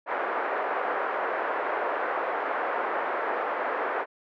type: band-pass noise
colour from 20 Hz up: pink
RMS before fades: -29 dBFS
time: 0.06-4.06 s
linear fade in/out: 50 ms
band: 450 to 1700 Hz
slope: 24 dB/octave
effects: none